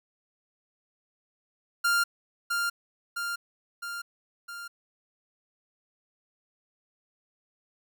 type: tone with echo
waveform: 45% pulse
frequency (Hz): 1396.9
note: F6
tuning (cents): 0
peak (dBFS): -22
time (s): 1.84-2.04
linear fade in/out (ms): 10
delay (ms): 660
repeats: 4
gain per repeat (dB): -4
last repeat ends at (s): 4.68
effects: none